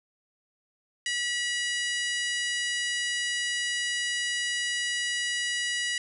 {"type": "harmonic tone", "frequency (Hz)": 970, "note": "B5", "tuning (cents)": -31, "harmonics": [2, 3, 4, 5, 6, 7, 8, 9, 10], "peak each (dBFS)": [-30, -32, -40, -38, -41, -41, -41, -44, -43], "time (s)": [1.06, 5.98], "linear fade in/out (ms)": 2, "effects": []}